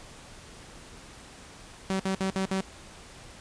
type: tone bursts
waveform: sawtooth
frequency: 191.1 Hz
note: G3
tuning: 44 cents flat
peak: -22 dBFS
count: 5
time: 1.9-2.608 s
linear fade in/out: 0 ms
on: 96 ms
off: 57 ms
effects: pink hiss -48 dBFS RMS until 3.4 s + resampled to 22050 Hz